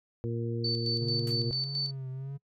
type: harmonic tone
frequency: 116.54 Hz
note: A#2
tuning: in tune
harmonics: 1 / 2 / 3 / 4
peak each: -32 / -38 / -37 / -38 dBFS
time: 0.24-1.51 s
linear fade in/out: 0 ms
type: tone with tremolo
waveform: sine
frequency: 4522 Hz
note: C#8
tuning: 34 cents sharp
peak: -29 dBFS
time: 0.64-1.91 s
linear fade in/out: 5 ms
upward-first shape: square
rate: 4.5 Hz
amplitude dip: 60%
type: tone with vibrato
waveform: triangle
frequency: 135.6 Hz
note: C#3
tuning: 38 cents flat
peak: -33 dBFS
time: 1-2.38 s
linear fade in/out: 20 ms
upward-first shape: triangle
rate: 1.6 Hz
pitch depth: 81 cents each way
type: noise with exponential decay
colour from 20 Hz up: white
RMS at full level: -42 dBFS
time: 1.27-1.43 s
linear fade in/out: 2 ms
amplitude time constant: 33 ms
effects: noise-tail reverb RT60 0.1 s tail -24 dB re dry + resampled to 32000 Hz